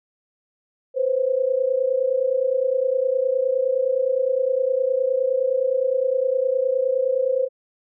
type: tone pair together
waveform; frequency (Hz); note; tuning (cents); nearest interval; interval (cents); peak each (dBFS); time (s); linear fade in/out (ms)
sine; 500.3 / 530; B4 / C5; +22 / +22; minor second; 100; -22 / -20; 0.94-7.49; 50
effects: none